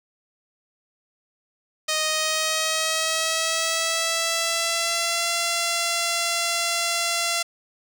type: tone with pitch glide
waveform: 5% pulse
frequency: 622.3 to 682.6 Hz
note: D#5 to F5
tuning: 0 to -40 cents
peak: -10 dBFS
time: 1.88-7.43 s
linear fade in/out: 10 ms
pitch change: +160 cents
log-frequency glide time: 2.04-5.32 s
effects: none